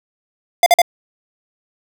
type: tone bursts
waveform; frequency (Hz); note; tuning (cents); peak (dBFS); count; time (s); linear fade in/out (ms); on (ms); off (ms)
square; 698.5; F5; 0; -7; 3; 0.63-0.818; 2; 32; 46
effects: none